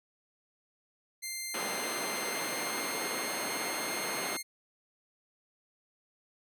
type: tone with pitch glide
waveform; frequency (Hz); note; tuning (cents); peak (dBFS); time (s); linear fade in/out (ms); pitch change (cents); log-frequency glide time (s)
10% pulse; 2093 to 2122; C7 to C7; 0 to +24; -27; 1.22-4.43; 20; +24; 2-3.11
type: band-pass noise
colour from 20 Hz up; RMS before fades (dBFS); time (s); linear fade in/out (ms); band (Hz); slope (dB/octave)
pink; -37; 1.54-4.37; 5; 300 to 3000; 12
effects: high-pass 150 Hz 12 dB/octave